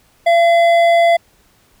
sine tone with hard clipping, 680 Hz, F5, 46 cents flat, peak -10 dBFS, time 0.26-1.17 s, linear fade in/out 10 ms, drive 9 dB, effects pink hiss -54 dBFS RMS until 1.8 s

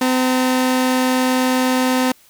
sawtooth tone pair together, 255.8 / 915 Hz, C4 / A#5, -39 / -32 cents, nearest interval octave + minor seventh, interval 2207 cents, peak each -11 / -21 dBFS, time 0.01-2.12 s, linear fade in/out 5 ms, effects white hiss -51 dBFS RMS until 2.29 s

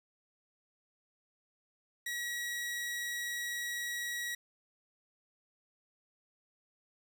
sawtooth tone, 1916 Hz, A#6, 47 cents sharp, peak -32 dBFS, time 2.06-4.35 s, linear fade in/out 5 ms, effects none

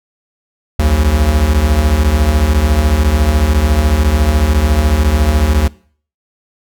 square beating tone pair, 62 / 76 Hz, B1 / D#2, +7 / -40 cents, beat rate 14 Hz, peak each -15 / -11 dBFS, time 0.79-5.68 s, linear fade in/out 5 ms, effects noise-tail reverb RT60 0.5 s tail -22 dB re dry

